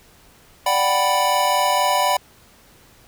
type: chord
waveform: square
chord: G major seventh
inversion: second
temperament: equal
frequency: 587.3 / 740 / 784 / 987.8 Hz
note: D5 / F#5 / G5 / B5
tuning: 0 / 0 / 0 / 0 cents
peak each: -24 / -23 / -25 / -20 dBFS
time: 0.66-2.17 s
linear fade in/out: 5 ms
effects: pink hiss -51 dBFS RMS until 3.07 s